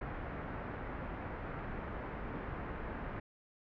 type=low-pass noise; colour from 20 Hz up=pink; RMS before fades=-42 dBFS; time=0.01-3.2 s; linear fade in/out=5 ms; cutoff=1900 Hz; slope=24 dB/octave; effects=none